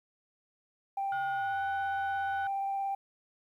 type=tone with vibrato; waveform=sine; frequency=787 Hz; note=G5; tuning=7 cents sharp; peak=-29 dBFS; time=0.97-2.95 s; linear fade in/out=5 ms; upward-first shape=sine; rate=17 Hz; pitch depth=9 cents each way
type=tone with pitch glide; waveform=sine; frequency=1441 to 1484.1 Hz; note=F#6 to F#6; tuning=-46 to +5 cents; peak=-34 dBFS; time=1.12-2.47 s; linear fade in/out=2 ms; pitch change=+51 cents; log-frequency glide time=1.3-1.62 s
effects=tanh soft clip ceiling -26 dBFS + 11-bit